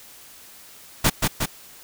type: noise with echo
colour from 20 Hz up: pink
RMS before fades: -17 dBFS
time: 1.04-1.1 s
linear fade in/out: 10 ms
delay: 180 ms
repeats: 2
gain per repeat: -3 dB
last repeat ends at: 1.46 s
effects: white hiss -46 dBFS RMS until 1.83 s